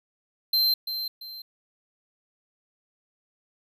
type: tone with echo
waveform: square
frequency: 4123 Hz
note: C8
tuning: 26 cents flat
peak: -20 dBFS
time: 0.53-0.74 s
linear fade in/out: 5 ms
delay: 340 ms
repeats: 2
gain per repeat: -9 dB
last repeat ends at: 1.42 s
effects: none